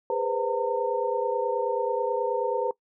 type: tone cluster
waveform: sine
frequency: 409.5 / 489.7 / 519 / 911 Hz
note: G#4 / B4 / C5 / A#5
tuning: -24 / -15 / -14 / -40 cents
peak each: -31 / -28 / -30 / -29 dBFS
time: 0.1-2.71 s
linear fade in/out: 2 ms
effects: noise-tail reverb RT60 0.1 s tail -21 dB re dry